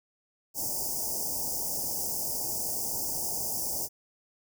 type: band-stop noise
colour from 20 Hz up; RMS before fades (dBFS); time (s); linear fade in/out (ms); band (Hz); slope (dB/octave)
white; -32; 0.54-3.89; 50; 930 to 4900; 96
effects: none